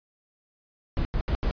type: noise bursts at uneven times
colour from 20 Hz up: brown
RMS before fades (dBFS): -25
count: 4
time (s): 0.97-1.05 / 1.14-1.21 / 1.28-1.35 / 1.43-1.51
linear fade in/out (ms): 0
effects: resampled to 11025 Hz